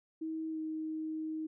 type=tone with pitch glide; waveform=sine; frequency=319.2 to 314.6 Hz; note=D#4 to D#4; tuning=+44 to +19 cents; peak=-35 dBFS; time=0.21-1.47 s; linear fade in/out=10 ms; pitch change=-25 cents; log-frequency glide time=0.5-0.59 s; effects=none